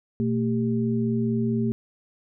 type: tone cluster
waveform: sine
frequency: 121.4 / 225.9 / 395.4 Hz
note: B2 / A3 / G4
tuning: -29 / +46 / +15 cents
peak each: -27 / -23 / -30 dBFS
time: 0.2-1.72 s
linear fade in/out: 0 ms
effects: none